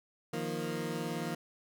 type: chord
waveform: 20% pulse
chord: Eb suspended second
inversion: none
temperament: equal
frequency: 155.56 / 174.61 / 233.1 Hz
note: Eb3 / F3 / Bb3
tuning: 0 / 0 / 0 cents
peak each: -34 dBFS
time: 0.33-1.35 s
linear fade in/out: 5 ms
effects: none